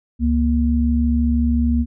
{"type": "tone pair together", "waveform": "sine", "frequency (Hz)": [70.37, 236.7], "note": ["C#2", "A#3"], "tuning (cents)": [27, 27], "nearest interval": "octave + major sixth", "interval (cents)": 2100, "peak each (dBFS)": -17, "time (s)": [0.19, 1.86], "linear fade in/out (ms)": 50, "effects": []}